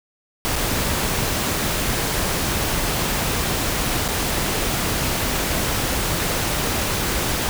pink noise with dropouts, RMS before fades -22 dBFS, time 0.45-7.49 s, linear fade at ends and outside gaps 0 ms, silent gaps 0.557-0.562 / 4.08-4.086 s, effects none

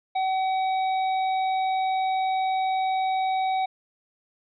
harmonic tone, 758 Hz, F#5, 42 cents sharp, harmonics 1 / 3 / 5, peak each -22 / -36 / -39 dBFS, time 0.15-3.66 s, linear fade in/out 10 ms, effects none

